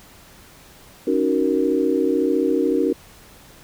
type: chord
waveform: sine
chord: D# minor seventh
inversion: third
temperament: equal with one note detuned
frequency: 277.2 / 311.1 / 372.8 / 466.2 Hz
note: C#4 / D#4 / F#4 / A#4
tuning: 0 / 0 / +13 / 0 cents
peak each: -22 dBFS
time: 1.07-2.93 s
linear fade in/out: 5 ms
effects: pink hiss -47 dBFS RMS until 3.63 s